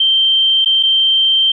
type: tone with dropouts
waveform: sine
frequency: 3136 Hz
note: G7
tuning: in tune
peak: -9 dBFS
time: 0-1.52 s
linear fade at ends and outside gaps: 5 ms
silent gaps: 0.647-0.658 / 0.829-0.833 s
effects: none